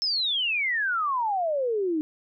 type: exponential sweep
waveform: sine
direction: down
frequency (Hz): 5340 to 298.7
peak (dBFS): -23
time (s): 0.02-2.01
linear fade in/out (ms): 0
effects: none